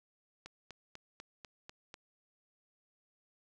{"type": "click train", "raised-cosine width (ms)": 0.2, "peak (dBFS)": -30, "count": 7, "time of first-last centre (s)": [0.46, 1.941], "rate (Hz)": 4.05, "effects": []}